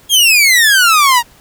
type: exponential sweep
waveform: sawtooth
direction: down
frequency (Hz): 3322 to 922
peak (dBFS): -3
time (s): 0.09-1.23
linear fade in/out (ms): 50
effects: pink hiss -45 dBFS RMS until 1.4 s